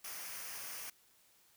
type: noise with comb filter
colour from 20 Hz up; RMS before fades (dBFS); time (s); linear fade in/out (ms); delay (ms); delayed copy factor
white; -45; 0.04-0.9; 5; 0.26; -0.55
effects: white hiss -68 dBFS RMS until 1.56 s